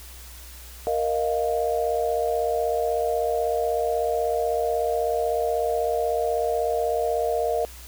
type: chord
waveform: sine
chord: Bb suspended fourth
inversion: none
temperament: equal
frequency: 466.2 / 622.3 / 698.5 Hz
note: Bb4 / Eb5 / F5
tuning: 0 / 0 / 0 cents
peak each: -25 / -26 / -26 dBFS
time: 0.87-7.65 s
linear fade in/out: 0 ms
effects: added 61 Hz sine -42 dBFS peak until 7.87 s + white hiss -45 dBFS RMS until 7.87 s